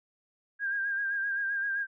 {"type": "tone with vibrato", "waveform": "sine", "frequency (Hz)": 1609, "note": "G6", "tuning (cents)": 45, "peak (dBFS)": -28, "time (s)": [0.59, 1.87], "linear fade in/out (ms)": 50, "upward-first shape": "sine", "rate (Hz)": 7.7, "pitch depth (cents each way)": 42, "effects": []}